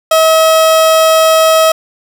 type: tone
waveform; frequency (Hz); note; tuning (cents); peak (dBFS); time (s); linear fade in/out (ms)
30% pulse; 641; E5; -49; -3; 0.11-1.72; 5
effects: none